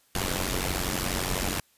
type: noise with amplitude modulation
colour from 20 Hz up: pink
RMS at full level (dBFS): -25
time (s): 0.15-1.6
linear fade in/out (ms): 2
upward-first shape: sine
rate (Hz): 92.2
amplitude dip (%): 85
effects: white hiss -64 dBFS RMS until 1.77 s + resampled to 32000 Hz